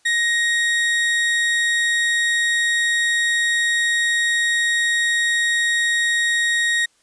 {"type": "tone", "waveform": "35% pulse", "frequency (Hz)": 1876, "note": "A#6", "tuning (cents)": 11, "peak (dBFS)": -15, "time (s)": [0.05, 6.86], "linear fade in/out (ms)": 10, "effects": ["white hiss -60 dBFS RMS until 7.02 s", "resampled to 22050 Hz"]}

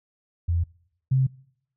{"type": "tone pair in turn", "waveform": "sine", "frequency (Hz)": [85.2, 131.82], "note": ["F2", "C3"], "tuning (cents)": [-42, 13], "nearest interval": "minor sixth", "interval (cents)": 755, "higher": "second", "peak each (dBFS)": [-20, -17], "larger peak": "second", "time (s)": [[0.48, 0.64], [1.11, 1.27]], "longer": "neither", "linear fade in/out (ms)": 10, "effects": ["noise-tail reverb RT60 0.7 s tail -24 dB re dry"]}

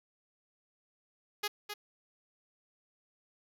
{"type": "tone with echo", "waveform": "5% pulse", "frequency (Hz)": 415.3, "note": "G#4", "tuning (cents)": 0, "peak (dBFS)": -20, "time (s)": [1.43, 1.48], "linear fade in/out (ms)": 10, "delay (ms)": 260, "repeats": 1, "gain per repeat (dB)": -7, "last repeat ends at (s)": 1.74, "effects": []}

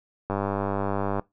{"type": "click train", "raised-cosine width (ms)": 1, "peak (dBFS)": -13, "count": 90, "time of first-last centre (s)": [0.3, 1.195], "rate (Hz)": 99.4, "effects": ["noise-tail reverb RT60 0.2 s tail -22 dB re dry"]}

